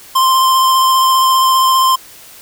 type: tone with vibrato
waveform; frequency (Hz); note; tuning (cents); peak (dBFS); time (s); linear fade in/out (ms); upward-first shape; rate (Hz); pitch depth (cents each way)
square; 1046.5; C6; 0; -9; 0.15-1.96; 10; sine; 15; 12
effects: white hiss -38 dBFS RMS until 2.41 s